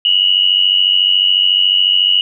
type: tone pair together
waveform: sine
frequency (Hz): 2866 / 2960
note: F7 / F#7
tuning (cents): +44 / 0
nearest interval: minor second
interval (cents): 56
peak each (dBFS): -12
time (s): 0.05-2.21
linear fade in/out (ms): 2
effects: none